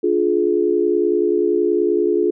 sine chord, D diminished, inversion none, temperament just, 293.7 / 352.4 / 422.9 Hz, D4 / F4 / Ab4, 0 / +16 / +31 cents, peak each -23 / -17 / -18 dBFS, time 0.03-2.31 s, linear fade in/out 10 ms, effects none

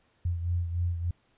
sine beating tone pair, 86.3 / 89.7 Hz, F2 / F2, -20 / +47 cents, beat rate 3.4 Hz, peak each -27 / -35 dBFS, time 0.25-1.11 s, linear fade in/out 5 ms, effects pink hiss -68 dBFS RMS until 1.37 s + resampled to 8000 Hz

